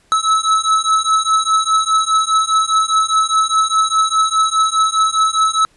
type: beating tone pair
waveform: square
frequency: 1298 / 1302.9 Hz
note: E6 / E6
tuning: -27 / -21 cents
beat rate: 4.9 Hz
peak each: -16 dBFS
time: 0.12-5.65 s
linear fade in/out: 0 ms
effects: pink hiss -55 dBFS RMS until 5.76 s + resampled to 24000 Hz